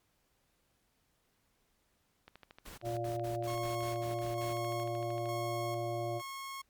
click train, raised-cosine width 0.3 ms, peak -35 dBFS, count 40, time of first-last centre 2.28-5.257 s, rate 13.1 Hz
pink noise bursts, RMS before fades -49 dBFS, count 10, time 2.65-4.535 s, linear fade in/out 10 ms, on 130 ms, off 65 ms
harmonic tone, 116.9 Hz, A#2, 5 cents sharp, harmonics 1 / 3 / 5 / 6, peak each -39 / -39 / -39 / -39 dBFS, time 2.82-6.22 s, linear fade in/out 50 ms
sawtooth tone with tremolo, 1088 Hz, C#6, 33 cents flat, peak -37 dBFS, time 3.47-6.62 s, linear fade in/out 10 ms, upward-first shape square, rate 1.1 Hz, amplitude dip 50%
effects pink hiss -75 dBFS RMS until 6.69 s + MP3 96 kbps

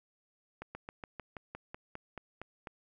slowing click train, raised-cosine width 0.5 ms, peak -27 dBFS, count 12, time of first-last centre 0.62-2.672 s, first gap 130 ms, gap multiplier 1.07, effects none

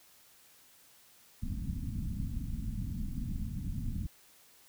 pink low-pass noise, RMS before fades -36 dBFS, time 1.42-4.07 s, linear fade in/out 10 ms, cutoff 250 Hz, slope 48 dB/octave, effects white hiss -61 dBFS RMS until 4.68 s

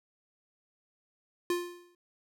square tone with exponential decay, 351 Hz, F4, 9 cents sharp, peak -26 dBFS, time 1.5-1.95 s, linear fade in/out 2 ms, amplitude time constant 97 ms, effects none

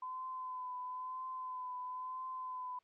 sine tone with vibrato, 1016 Hz, B5, 49 cents sharp, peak -40 dBFS, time 0.02-2.79 s, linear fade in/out 5 ms, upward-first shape triangle, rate 1 Hz, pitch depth 30 cents each way, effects white hiss -75 dBFS RMS until 2.83 s + low-pass 3000 Hz 12 dB/octave

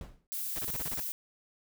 brown noise with exponential decay, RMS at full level -38 dBFS, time 0.01-0.27 s, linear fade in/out 2 ms, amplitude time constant 56 ms
violet noise, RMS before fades -36 dBFS, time 0.32-1.12 s, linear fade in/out 0 ms
pink noise bursts, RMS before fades -40 dBFS, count 8, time 0.56-1 s, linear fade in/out 0 ms, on 27 ms, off 32 ms
effects none

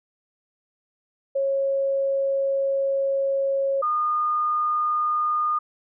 sine tone pair in turn, 547 / 1220.9 Hz, C#5 / D#6, -23 / -33 cents, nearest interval octave + major second, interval 1390 cents, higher second, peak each -20 dBFS, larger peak neither, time 1.35-3.82 / 3.82-5.59 s, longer first, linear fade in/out 10 ms, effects none

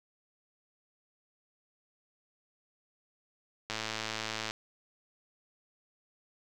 click train, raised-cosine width 0.2 ms, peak -17 dBFS, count 90, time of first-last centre 3.7-4.509 s, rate 110 Hz, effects none

